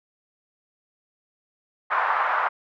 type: band-pass noise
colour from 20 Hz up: white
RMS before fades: -23 dBFS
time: 1.9-2.49 s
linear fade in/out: 20 ms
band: 790 to 1400 Hz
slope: 24 dB/octave
effects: none